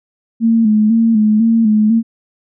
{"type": "tone with vibrato", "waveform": "sine", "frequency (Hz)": 220.6, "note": "A3", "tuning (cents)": 5, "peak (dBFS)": -8, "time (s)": [0.4, 2.03], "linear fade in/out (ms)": 50, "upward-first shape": "square", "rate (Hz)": 2, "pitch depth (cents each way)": 55, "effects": []}